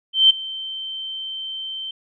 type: tone with ADSR envelope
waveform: sine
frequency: 3109 Hz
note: G7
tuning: 15 cents flat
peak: -7 dBFS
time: 0.13-1.91 s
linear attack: 170 ms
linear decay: 11 ms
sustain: -20 dB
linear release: 4 ms
effects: none